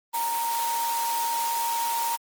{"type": "tone in noise", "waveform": "sine", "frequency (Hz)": 929, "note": "A#5", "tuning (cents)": -6, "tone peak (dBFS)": -25, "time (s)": [0.13, 2.17], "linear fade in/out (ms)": 20, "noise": "white", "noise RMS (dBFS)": -32, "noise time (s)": [0.13, 2.17], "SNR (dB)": 4, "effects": ["high-pass 400 Hz 12 dB/octave", "Opus 24 kbps"]}